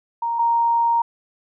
sine tone pair in turn, 932.3 / 932.3 Hz, A#5 / A#5, 0 / 0 cents, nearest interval unison, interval 0 cents, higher neither, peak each -20 / -15 dBFS, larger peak second, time 0.22-0.39 / 0.39-1.02 s, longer second, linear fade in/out 5 ms, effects none

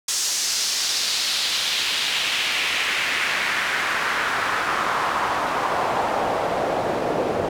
pink noise with band-pass filter sweep, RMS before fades -23 dBFS, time 0.08-7.49 s, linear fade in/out 5 ms, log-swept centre 6400 to 480 Hz, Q 1.8, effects none

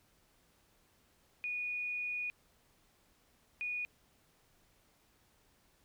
sine tone bursts at uneven times, 2460 Hz, D#7, 20 cents flat, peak -35 dBFS, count 2, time 1.44-2.3 / 3.61-3.85 s, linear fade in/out 0 ms, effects pink hiss -70 dBFS RMS until 5.84 s

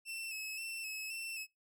sawtooth tone with vibrato, 2633 Hz, E7, 3 cents flat, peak -37 dBFS, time 0.05-1.47 s, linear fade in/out 50 ms, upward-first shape square, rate 1.9 Hz, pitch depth 35 cents each way, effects noise-tail reverb RT60 0.2 s tail -26 dB re dry

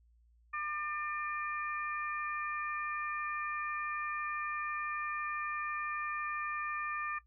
harmonic tone, 599 Hz, D5, 34 cents sharp, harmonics 2 / 3 / 4, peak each -37 / -41 / -43 dBFS, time 0.53-7.19 s, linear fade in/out 10 ms, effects noise-tail reverb RT60 0.1 s tail -17 dB re dry + added 58 Hz sine -63 dBFS peak until 7.26 s

